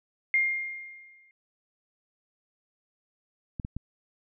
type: tone with exponential decay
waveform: sine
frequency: 2119 Hz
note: C7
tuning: 21 cents sharp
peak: -19 dBFS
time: 0.34-1.31 s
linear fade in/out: 1 ms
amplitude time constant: 210 ms
type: clicks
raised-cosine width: 5 ms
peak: -21 dBFS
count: 3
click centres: 3.598 / 3.649 / 3.766 s
effects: none